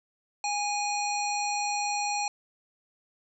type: harmonic tone with a mistuned harmonic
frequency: 823 Hz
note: G#5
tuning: 16 cents flat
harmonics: 1 / 3 / 5 / 7 / 9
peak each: -29 / -34 / -36 / -37 / -39 dBFS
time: 0.44-2.28 s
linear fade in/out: 2 ms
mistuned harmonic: 5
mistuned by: +56 cents
effects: none